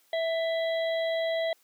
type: harmonic tone with a mistuned harmonic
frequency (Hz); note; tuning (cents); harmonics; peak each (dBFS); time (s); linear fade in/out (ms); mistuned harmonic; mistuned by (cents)
656; E5; -9; 1 / 3 / 5 / 6; -26 / -36 / -40 / -42; 0.13-1.53; 2; 3; +18
effects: white hiss -65 dBFS RMS until 1.63 s + high-pass 300 Hz 12 dB/octave

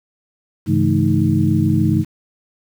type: tone cluster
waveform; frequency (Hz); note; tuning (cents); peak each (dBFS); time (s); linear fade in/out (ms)
sine; 100.5 / 137.8 / 164.6 / 216.4 / 313.3; G2 / C#3 / E3 / A3 / D#4; +44 / -10 / -2 / -29 / +12; -19; 0.66-2.05; 50
effects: 7-bit

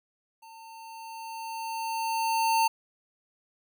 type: tone with level ramp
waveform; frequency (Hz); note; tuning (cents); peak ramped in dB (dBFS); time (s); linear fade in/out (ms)
square; 900; A5; +39; -48 to -21; 0.42-2.68; 10
effects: none

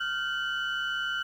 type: tone cluster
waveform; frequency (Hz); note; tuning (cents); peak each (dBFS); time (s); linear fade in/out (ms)
sine; 1399 / 1539 / 2974; F6 / G6 / F#7; +3 / -32 / +8; -30 / -32 / -33; 0-1.23; 10
effects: tanh soft clip ceiling -23 dBFS + 10-bit

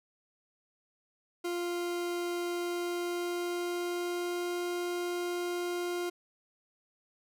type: tone with pitch glide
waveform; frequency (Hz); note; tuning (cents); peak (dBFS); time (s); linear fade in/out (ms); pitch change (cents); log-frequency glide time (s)
40% pulse; 349.2 to 352; F4 to F4; 0 to +14; -31; 1.44-6.1; 10; +14; 2.5-4.58
effects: none

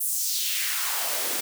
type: noise with high-pass filter sweep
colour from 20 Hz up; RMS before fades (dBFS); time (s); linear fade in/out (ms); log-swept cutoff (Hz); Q
white; -27; 0-1.41; 10; 11000 to 250; 1.8
effects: none

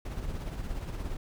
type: noise with tremolo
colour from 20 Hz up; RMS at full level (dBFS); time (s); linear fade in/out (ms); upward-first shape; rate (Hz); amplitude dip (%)
brown; -33; 0.05-1.17; 5; triangle; 17; 55
effects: none

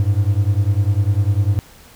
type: beating tone pair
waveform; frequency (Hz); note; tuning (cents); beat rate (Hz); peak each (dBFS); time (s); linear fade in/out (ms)
triangle; 96.5 / 106.5; G2 / G#2; -27 / +44; 10; -14 / -15; 0-1.59; 0
effects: pink hiss -45 dBFS RMS until 1.95 s

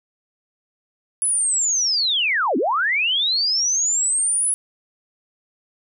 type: linear two-way sweep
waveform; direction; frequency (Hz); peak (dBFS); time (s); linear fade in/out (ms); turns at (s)
sine; down then up; 10340 to 227.5 to 10340; -17; 1.22-4.54; 0; 2.57
effects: none

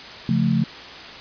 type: chord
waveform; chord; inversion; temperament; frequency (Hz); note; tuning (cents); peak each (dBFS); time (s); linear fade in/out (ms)
sine; Db augmented; none; equal; 138.59 / 174.61 / 220; Db3 / F3 / A3; 0 / 0 / 0; -22 / -21 / -20; 0.29-0.64; 2
effects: white hiss -37 dBFS RMS until 1.2 s + resampled to 11025 Hz

